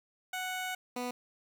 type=tone pair in turn; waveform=15% pulse; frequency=740 / 246.9 Hz; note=F#5 / B3; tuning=0 / 0 cents; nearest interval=octave + perfect fifth; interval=1900 cents; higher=first; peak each=-28 dBFS; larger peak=neither; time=0.33-0.75 / 0.96-1.11 s; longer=first; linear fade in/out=5 ms; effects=11-bit